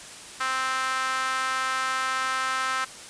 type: tone with high-pass filter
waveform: sawtooth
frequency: 261.6 Hz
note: C4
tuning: in tune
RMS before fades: -27 dBFS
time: 0.4-2.85 s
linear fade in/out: 10 ms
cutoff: 1300 Hz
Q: 3.2
effects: white hiss -42 dBFS RMS until 3.09 s + resampled to 22050 Hz